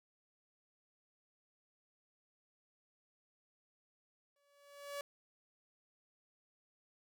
sawtooth tone with exponential growth, 570 Hz, C#5, 48 cents sharp, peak -35 dBFS, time 4.36-5.01 s, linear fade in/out 2 ms, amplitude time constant 140 ms, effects none

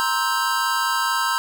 square chord, C dominant seventh, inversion third, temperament just, 941.9 / 1046.5 / 1308.1 / 1569.8 Hz, Bb5 / C6 / E6 / G6, +18 / 0 / -14 / +2 cents, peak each -26 dBFS, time 0-1.38 s, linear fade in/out 0 ms, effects none

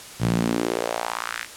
sawtooth tone with high-pass filter sweep, 57.7 Hz, A#1, 17 cents flat, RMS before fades -25 dBFS, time 0.19-1.47 s, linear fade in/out 50 ms, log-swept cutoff 120 to 2000 Hz, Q 2.5, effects white hiss -40 dBFS RMS until 1.56 s + low-pass 10000 Hz 12 dB/octave

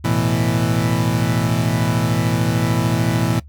30% pulse chord, A suspended second, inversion none, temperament equal, 110 / 123.47 / 164.81 Hz, A2 / B2 / E3, 0 / 0 / 0 cents, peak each -18 dBFS, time 0.04-3.4 s, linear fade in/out 10 ms, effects noise-tail reverb RT60 0.1 s tail -19 dB re dry + added 73 Hz sine -37 dBFS peak until 3.48 s

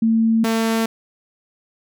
sine / sawtooth tone pair in turn, 225.2 / 225.2 Hz, A3 / A3, +40 / +40 cents, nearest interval unison, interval 0 cents, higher neither, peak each -13 dBFS, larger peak neither, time 0.02-0.44 / 0.44-0.86 s, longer neither, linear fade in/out 5 ms, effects none

